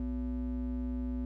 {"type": "ring-modulated tone", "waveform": "triangle", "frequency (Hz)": 155.56, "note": "D#3", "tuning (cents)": 0, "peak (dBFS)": -27, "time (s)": [0, 1.25], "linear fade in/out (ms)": 2, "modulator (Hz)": 95.5, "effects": []}